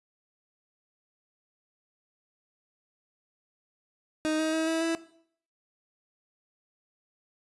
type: tone with pitch steps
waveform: 30% pulse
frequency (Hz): 311.1 / 315.6 / 320.2 / 324.9 / 329.6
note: D#4 / D#4 / D#4 / E4 / E4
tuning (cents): 0 / +25 / +50 / -25 / 0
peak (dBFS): -23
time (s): 4.25-4.95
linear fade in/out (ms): 0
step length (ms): 140
effects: noise-tail reverb RT60 0.6 s tail -17 dB re dry + resampled to 24000 Hz